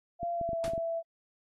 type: tone with pitch glide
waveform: sine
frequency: 688 to 664.6 Hz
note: F5 to E5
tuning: -26 to +14 cents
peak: -30 dBFS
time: 0.19-1.03 s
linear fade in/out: 50 ms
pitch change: -60 cents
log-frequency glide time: 0.33-0.58 s
type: clicks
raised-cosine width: 3 ms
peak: -28 dBFS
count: 7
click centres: 0.231 / 0.413 / 0.491 / 0.532 / 0.68 / 0.735 / 0.779 s
type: noise with exponential decay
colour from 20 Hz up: pink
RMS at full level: -37 dBFS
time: 0.64-0.78 s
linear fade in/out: 0 ms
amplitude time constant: 30 ms
effects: AAC 32 kbps